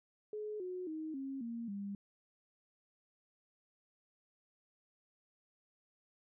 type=tone with pitch steps; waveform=sine; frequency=424.2 / 365 / 314.1 / 270.3 / 232.6 / 200.2 Hz; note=G#4 / F#4 / D#4 / C#4 / A#3 / G3; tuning=+37 / -24 / +16 / -44 / -4 / +37 cents; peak=-39 dBFS; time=0.33-1.95 s; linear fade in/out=2 ms; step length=270 ms; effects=none